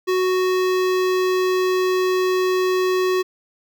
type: tone with notch filter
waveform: square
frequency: 370 Hz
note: F#4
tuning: in tune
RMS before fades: -19 dBFS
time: 0.07-3.23 s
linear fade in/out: 20 ms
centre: 9600 Hz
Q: 0.87
effects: none